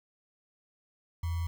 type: tone with sample-and-hold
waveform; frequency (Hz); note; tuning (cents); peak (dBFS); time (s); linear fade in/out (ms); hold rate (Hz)
sine; 84.3; E2; +39; -29; 1.23-1.47; 5; 1050
effects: none